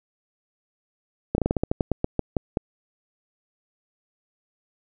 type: slowing click train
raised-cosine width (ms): 2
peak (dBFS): -8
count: 14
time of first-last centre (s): 1.35-2.572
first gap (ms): 31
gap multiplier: 1.17
effects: none